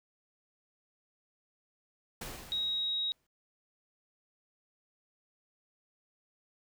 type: noise with exponential decay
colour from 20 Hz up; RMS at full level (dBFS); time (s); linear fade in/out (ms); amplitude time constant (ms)
pink; -40; 2.21-3.27; 5; 230
type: tone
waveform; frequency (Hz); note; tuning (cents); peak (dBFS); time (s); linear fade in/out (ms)
sine; 3800; A#7; +33; -30; 2.52-3.12; 0
effects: none